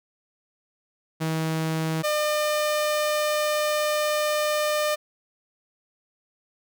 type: tone pair in turn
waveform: sawtooth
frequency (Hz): 160 / 602.7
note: D#3 / D5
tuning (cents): +49 / +45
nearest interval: octave + major seventh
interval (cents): 2296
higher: second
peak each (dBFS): -20 / -18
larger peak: second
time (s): 1.2-2.03 / 2.03-4.96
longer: second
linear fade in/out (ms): 20
effects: none